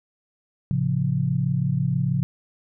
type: chord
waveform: sine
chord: A augmented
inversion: none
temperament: equal with one note detuned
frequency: 110 / 136.29 / 174.61 Hz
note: A2 / C#3 / E#3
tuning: 0 / -29 / 0 cents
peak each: -28 / -22 / -25 dBFS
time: 0.71-2.23 s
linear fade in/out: 0 ms
effects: none